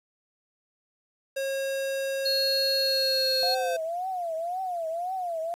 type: tone with pitch glide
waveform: square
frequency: 542 to 516.6 Hz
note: C#5 to C5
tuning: -39 to -22 cents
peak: -28 dBFS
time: 1.36-3.77 s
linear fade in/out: 10 ms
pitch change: -83 cents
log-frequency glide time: 2.76-3.66 s
type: tone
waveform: triangle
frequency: 4300 Hz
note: C8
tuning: 47 cents sharp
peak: -23 dBFS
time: 2.25-3.55 s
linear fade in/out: 10 ms
type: tone with vibrato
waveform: sine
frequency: 698.5 Hz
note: F5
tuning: in tune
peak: -28 dBFS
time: 3.43-5.54 s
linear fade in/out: 0 ms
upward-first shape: triangle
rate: 1.9 Hz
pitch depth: 170 cents each way
effects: resampled to 32000 Hz + 9-bit